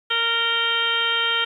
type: harmonic tone with a mistuned harmonic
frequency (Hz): 463.4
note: A#4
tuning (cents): -10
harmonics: 1 / 2 / 3 / 4 / 5 / 6 / 7 / 8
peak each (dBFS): -33 / -33 / -24 / -29 / -30 / -31 / -22 / -32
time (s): 0.1-1.45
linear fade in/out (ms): 10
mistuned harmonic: 7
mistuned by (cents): -49
effects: 9-bit